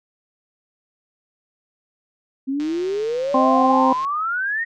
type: exponential sweep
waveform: sine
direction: up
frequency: 261.6 to 1896 Hz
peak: -20 dBFS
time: 2.47-4.65 s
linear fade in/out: 20 ms
type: click train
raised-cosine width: 0.2 ms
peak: -22 dBFS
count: 224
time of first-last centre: 2.6-4.048 s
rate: 154 Hz
type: harmonic tone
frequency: 261.6 Hz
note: C4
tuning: in tune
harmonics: 1 / 2 / 3 / 4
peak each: -18 / -21 / -20 / -18 dBFS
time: 3.34-3.93 s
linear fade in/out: 5 ms
effects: none